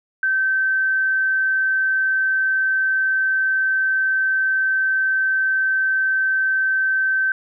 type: tone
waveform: sine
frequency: 1546 Hz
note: G6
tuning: 24 cents flat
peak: -16 dBFS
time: 0.23-7.32 s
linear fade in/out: 2 ms
effects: none